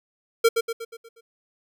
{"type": "tone with echo", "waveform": "square", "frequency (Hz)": 458.3, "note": "A#4", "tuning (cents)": -29, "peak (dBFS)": -14, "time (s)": [0.44, 0.49], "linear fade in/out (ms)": 10, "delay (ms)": 120, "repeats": 6, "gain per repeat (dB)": -6, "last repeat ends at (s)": 1.21, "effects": []}